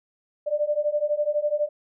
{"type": "beating tone pair", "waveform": "sine", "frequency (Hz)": [587.3, 599.3], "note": ["D5", "D5"], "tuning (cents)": [0, 35], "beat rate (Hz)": 12, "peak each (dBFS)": [-25, -24], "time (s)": [0.46, 1.69], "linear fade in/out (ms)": 20, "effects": []}